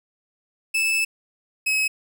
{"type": "tone pair in turn", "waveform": "40% pulse", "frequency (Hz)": [2624, 2560], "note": ["E7", "D#7"], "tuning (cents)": [-9, 49], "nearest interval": "unison", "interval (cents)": 42, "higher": "first", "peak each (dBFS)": [-18, -18], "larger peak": "neither", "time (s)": [[0.74, 1.05], [1.66, 1.88]], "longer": "first", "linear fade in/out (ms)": 10, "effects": []}